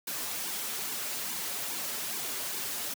white noise with flanger, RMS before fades -35 dBFS, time 0.07-2.94 s, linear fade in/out 5 ms, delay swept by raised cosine 1.5 to 6.4 ms, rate 2.4 Hz, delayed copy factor -0.8, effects high-pass 150 Hz 12 dB/octave

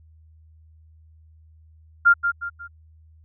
sine tone with echo, 1396.9 Hz, F6, in tune, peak -10 dBFS, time 2.05-2.14 s, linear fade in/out 20 ms, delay 180 ms, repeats 3, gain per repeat -8 dB, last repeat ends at 2.68 s, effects added 79 Hz sine -49 dBFS peak until 3.24 s

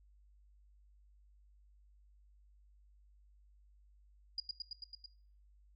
sine tone with echo, 4875 Hz, D#8, 36 cents flat, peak -35 dBFS, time 4.38-4.4 s, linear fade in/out 2 ms, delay 110 ms, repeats 6, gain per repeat -2 dB, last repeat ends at 5.06 s, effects noise-tail reverb RT60 0.5 s tail -18 dB re dry + added 50 Hz sine -62 dBFS peak until 5.75 s

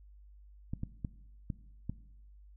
clicks, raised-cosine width 5 ms, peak -23 dBFS, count 5, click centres 0.735 / 0.834 / 1.048 / 1.502 / 1.896 s, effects noise-tail reverb RT60 0.9 s tail -18 dB re dry + added 50 Hz sine -53 dBFS peak until 2.56 s

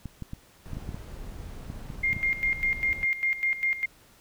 clicks, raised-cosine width 5 ms, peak -23 dBFS, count 11, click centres 0.057 / 0.223 / 0.334 / 0.733 / 0.77 / 0.891 / 0.945 / 1.701 / 1.902 / 2.131 / 2.166 s
brown noise, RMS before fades -40 dBFS, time 0.65-3.05 s, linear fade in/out 10 ms
sine tone with tremolo, 2118 Hz, C7, 21 cents sharp, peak -22 dBFS, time 2.03-3.86 s, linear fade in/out 10 ms, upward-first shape square, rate 5 Hz, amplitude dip 75%
effects pink hiss -57 dBFS RMS until 4.2 s

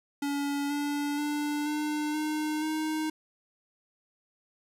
square tone with pitch steps, 284.1 / 289.4 / 294.8 / 300.3 / 305.9 / 311.6 Hz, C#4 / D4 / D4 / D4 / D#4 / D#4, +43 / -25 / +7 / +39 / -29 / +3 cents, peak -29 dBFS, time 0.22-3.1 s, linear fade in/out 5 ms, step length 480 ms, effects resampled to 32000 Hz + 10-bit

